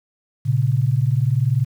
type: tone pair together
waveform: sine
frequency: 116.54 / 136.95 Hz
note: A#2 / C#3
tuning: 0 / -21 cents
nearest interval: minor third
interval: 279 cents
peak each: -18 dBFS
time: 0.45-1.65 s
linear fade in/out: 20 ms
effects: 8-bit